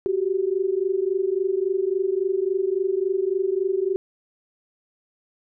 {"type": "tone pair together", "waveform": "sine", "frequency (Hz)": [370, 393.6], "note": ["F#4", "G4"], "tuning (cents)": [0, 7], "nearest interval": "minor second", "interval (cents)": 107, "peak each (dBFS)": -23, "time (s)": [0.06, 3.96], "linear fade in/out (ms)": 0, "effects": []}